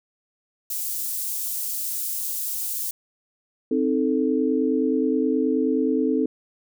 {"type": "high-pass noise", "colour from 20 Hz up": "white", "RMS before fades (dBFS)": -28, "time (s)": [0.7, 2.91], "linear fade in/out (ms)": 5, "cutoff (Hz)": 8200, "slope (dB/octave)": 12}
{"type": "chord", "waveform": "sine", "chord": "A diminished", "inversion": "first", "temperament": "equal", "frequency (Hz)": [261.6, 311.1, 440], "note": ["C4", "Eb4", "A4"], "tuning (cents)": [0, 0, 0], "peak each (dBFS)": [-22, -24, -24], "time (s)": [3.71, 6.26], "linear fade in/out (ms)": 5}
{"effects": []}